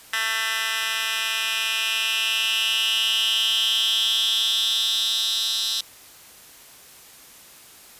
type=tone with high-pass filter sweep; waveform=10% pulse; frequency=222.9 Hz; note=A3; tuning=23 cents sharp; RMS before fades=-23 dBFS; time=0.13-5.81 s; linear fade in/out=5 ms; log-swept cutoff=2000 to 4100 Hz; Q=6.1; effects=white hiss -47 dBFS RMS until 7.99 s + resampled to 32000 Hz